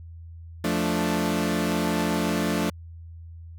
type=chord; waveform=sawtooth; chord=D minor; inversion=first; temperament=equal; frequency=174.61 / 220 / 293.7 Hz; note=F3 / A3 / D4; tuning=0 / 0 / 0 cents; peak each=-23 / -23 / -24 dBFS; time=0.64-2.7 s; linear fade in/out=5 ms; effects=added 83 Hz sine -39 dBFS peak until 3.58 s